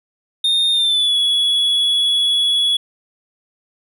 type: tone with pitch glide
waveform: triangle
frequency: 3662 to 3378 Hz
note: A#7 to G#7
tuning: -32 to +29 cents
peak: -12 dBFS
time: 0.44-2.77 s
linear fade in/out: 5 ms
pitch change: -139 cents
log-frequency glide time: 0.72-1.16 s
effects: none